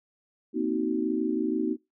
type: chord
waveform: sine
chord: C half-diminished seventh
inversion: third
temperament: just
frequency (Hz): 235.5 / 261.6 / 314 / 376.7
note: Bb3 / C4 / Eb4 / Gb4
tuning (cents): +18 / 0 / +16 / +31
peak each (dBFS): -31 / -31 / -28 / -31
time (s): 0.53-1.77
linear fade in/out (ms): 50
effects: noise-tail reverb RT60 0.2 s tail -22 dB re dry